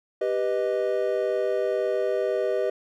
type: chord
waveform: triangle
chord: G augmented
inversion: none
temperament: equal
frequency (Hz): 392 / 493.9 / 622.3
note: G4 / B4 / D#5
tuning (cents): 0 / 0 / 0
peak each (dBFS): -25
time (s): 0.21-2.7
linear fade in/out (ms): 5
effects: none